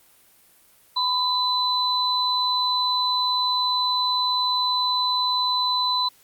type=tone pair together; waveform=sine; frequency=1001 / 4010 Hz; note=B5 / B7; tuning=+23 / +26 cents; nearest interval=2 octaves; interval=2403 cents; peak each=-23 / -22 dBFS; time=0.96-6.09 s; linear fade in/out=10 ms; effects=white hiss -56 dBFS RMS until 6.23 s + Opus 32 kbps